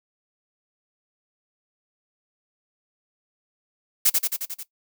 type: noise with echo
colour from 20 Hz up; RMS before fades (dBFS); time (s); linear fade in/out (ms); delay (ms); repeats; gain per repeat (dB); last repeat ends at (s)
blue; -17; 4.05-4.1; 10; 89; 6; -3; 4.634
effects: noise-tail reverb RT60 0.1 s tail -18 dB re dry